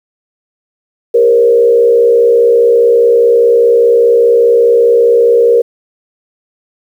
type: tone with frequency modulation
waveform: sine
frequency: 470 Hz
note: A#4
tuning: 14 cents sharp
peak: -4 dBFS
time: 1.14-5.62 s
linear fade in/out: 10 ms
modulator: 64.9 Hz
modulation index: 0.7
effects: 7-bit